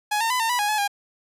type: tone with pitch steps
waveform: sawtooth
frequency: 838 / 909 / 1003 / 907 / 982 / 828 / 852 / 810 Hz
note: G#5 / A#5 / B5 / A#5 / B5 / G#5 / G#5 / G#5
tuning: +15 / -44 / +26 / -48 / -10 / -5 / +44 / -43 cents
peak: -17 dBFS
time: 0.11-0.878 s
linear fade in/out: 10 ms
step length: 96 ms
effects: resampled to 32000 Hz